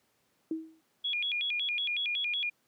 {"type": "tone with exponential decay", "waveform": "sine", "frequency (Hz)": 320.6, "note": "E4", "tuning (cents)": -48, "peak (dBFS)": -27, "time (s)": [0.51, 0.81], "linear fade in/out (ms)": 2, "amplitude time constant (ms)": 65}
{"type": "tone with vibrato", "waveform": "sine", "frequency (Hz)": 2852, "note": "F7", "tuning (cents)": 36, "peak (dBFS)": -29, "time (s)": [1.04, 2.5], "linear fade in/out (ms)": 10, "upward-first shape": "square", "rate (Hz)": 5.4, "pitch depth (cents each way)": 280}
{"effects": ["pink hiss -72 dBFS RMS until 2.67 s", "high-pass 150 Hz 12 dB/octave"]}